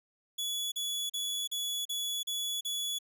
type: tone bursts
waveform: sawtooth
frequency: 3400 Hz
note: G#7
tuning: 40 cents sharp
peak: -29 dBFS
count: 7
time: 0.38-2.988 s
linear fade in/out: 10 ms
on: 340 ms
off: 38 ms
effects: none